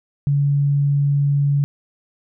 sine tone, 142.2 Hz, C#3, 45 cents sharp, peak -14 dBFS, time 0.27-1.64 s, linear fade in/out 0 ms, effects none

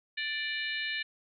harmonic tone with a mistuned harmonic, 587.3 Hz, D5, in tune, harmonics 3 / 4 / 5 / 6 / 7, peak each -35 / -37 / -39 / -41 / -42 dBFS, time 0.17-1.03 s, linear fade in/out 10 ms, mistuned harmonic 6, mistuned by +63 cents, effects none

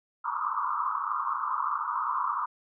white band-pass noise, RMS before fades -30 dBFS, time 0.24-2.46 s, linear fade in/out 10 ms, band 950 to 1300 Hz, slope 96 dB/octave, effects none

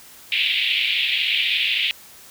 pink band-pass noise, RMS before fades -21 dBFS, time 0.32-1.91 s, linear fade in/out 0 ms, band 2300 to 3600 Hz, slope 48 dB/octave, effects white hiss -45 dBFS RMS until 2.3 s

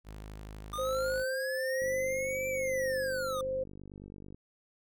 sawtooth tone, 52.3 Hz, G#1, 13 cents sharp, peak -39 dBFS, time 0.04-1.25 s, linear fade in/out 50 ms
square linear two-way sweep, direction up then down, 1192 to 2349 to 1192 Hz, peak -36 dBFS, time 0.73-3.41 s, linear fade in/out 2 ms, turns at 2.48 s
sine tone with tremolo, 523.3 Hz, C5, in tune, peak -29 dBFS, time 0.78-3.64 s, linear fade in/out 10 ms, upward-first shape sine, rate 1.1 Hz, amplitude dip 35%
click train, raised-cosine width 3 ms, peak -35 dBFS, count 125, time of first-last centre 1.82-4.345 s, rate 49.1 Hz
effects none

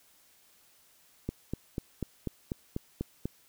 click train, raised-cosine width 3 ms, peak -19 dBFS, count 9, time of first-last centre 1.29-3.256 s, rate 4.07 Hz, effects white hiss -63 dBFS RMS until 3.48 s

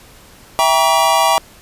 square chord, E diminished seventh, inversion none, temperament just, 659.3 / 791.1 / 949.3 / 1139.2 Hz, E5 / G5 / Bb5 / Db6, 0 / +16 / +31 / +47 cents, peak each -18 / -17 / -16 / -18 dBFS, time 0.59-1.38 s, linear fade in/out 0 ms, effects pink hiss -43 dBFS RMS until 1.61 s + resampled to 32000 Hz

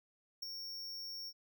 square tone with ADSR envelope, 5500 Hz, F8, 27 cents flat, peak -37 dBFS, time 0.42-1.33 s, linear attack 10 ms, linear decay 9 ms, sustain -6 dB, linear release 50 ms, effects none

